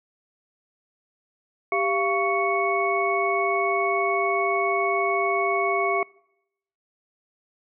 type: tone cluster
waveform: sine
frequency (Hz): 394.2 / 688 / 1119 / 2213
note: G4 / F5 / C#6 / C#7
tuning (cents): +10 / -26 / +16 / -3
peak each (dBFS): -26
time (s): 1.72-6.03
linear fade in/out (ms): 2
effects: noise-tail reverb RT60 0.8 s tail -24 dB re dry

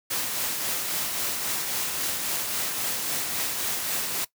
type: noise with tremolo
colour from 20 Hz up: white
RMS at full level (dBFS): -27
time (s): 0.1-4.25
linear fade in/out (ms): 10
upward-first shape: triangle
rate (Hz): 3.7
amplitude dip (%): 35
effects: noise-tail reverb RT60 0.1 s tail -19 dB re dry + high-pass 100 Hz 12 dB/octave

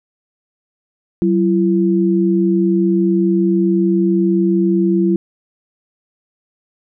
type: tone pair together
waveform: sine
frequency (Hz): 188.99 / 338.1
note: F#3 / E4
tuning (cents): +37 / +44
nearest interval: minor seventh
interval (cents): 1007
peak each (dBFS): -14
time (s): 1.22-5.16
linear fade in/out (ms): 0
effects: none

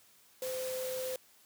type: tone in noise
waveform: sine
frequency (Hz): 514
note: C5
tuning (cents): -31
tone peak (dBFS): -35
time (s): 0.42-1.16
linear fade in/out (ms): 2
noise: white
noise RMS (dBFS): -43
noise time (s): 0.42-1.16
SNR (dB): +5
effects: white hiss -63 dBFS RMS until 1.45 s + high-pass 80 Hz 12 dB/octave

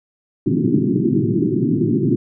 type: band-pass noise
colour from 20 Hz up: white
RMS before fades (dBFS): -17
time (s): 0.46-2.16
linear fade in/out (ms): 5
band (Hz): 110 to 380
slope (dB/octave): 96
effects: none

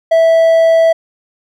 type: tone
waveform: triangle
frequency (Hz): 656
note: E5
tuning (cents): -9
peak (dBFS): -4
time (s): 0.11-0.93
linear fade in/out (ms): 10
effects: none

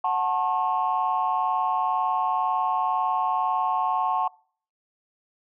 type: tone cluster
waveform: sine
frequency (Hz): 738 / 880 / 1082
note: F#5 / A5 / C#6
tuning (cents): -5 / 0 / -42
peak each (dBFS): -25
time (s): 0.04-4.28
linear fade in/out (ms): 5
effects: noise-tail reverb RT60 0.5 s tail -24 dB re dry + tanh soft clip ceiling -14 dBFS

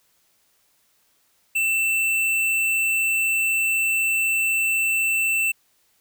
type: tone with hard clipping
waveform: sine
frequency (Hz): 2672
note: E7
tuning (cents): +23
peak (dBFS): -20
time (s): 1.55-5.52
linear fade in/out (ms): 10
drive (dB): 15
effects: white hiss -64 dBFS RMS until 6 s

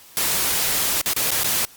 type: noise with dropouts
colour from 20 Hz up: white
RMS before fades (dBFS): -21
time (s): 0.17-1.65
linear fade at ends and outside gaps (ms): 0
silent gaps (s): 1.013-1.06 / 1.133-1.164 / 1.306-1.316 / 1.433-1.444
effects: white hiss -47 dBFS RMS until 1.76 s + Opus 48 kbps

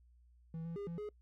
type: tone with pitch steps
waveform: triangle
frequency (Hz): 163.1 / 167.1 / 404.6 / 169.1 / 419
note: E3 / E3 / G#4 / E3 / G#4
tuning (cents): -18 / +24 / -45 / +44 / +15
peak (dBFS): -38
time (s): 0.54-1.09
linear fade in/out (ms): 2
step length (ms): 110
effects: noise-tail reverb RT60 0.1 s tail -25 dB re dry + added 60 Hz sine -62 dBFS peak until 1.21 s

